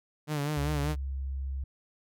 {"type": "tone with vibrato", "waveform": "sawtooth", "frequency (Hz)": 147.2, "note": "D3", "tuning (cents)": 4, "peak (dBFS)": -25, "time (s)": [0.27, 0.96], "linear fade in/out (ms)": 50, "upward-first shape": "sine", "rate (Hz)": 5.1, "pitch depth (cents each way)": 68}
{"type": "tone with pitch glide", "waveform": "sine", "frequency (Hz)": [68.8, 67.31], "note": ["C#2", "C2"], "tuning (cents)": [-12, 50], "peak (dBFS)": -31, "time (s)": [0.57, 1.64], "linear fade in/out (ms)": 5, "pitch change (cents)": -38, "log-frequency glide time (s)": [0.78, 1.16]}
{"effects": []}